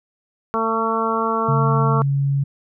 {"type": "harmonic tone", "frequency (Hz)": 224.8, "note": "A3", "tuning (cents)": 37, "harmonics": [1, 2, 3, 4, 5, 6], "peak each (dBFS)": [-26, -24, -28, -26, -22, -26], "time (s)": [0.54, 2.02], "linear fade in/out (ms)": 0}
{"type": "tone", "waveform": "sine", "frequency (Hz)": 139.3, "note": "C#3", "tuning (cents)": 9, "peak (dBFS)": -16, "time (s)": [1.48, 2.44], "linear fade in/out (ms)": 10}
{"effects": []}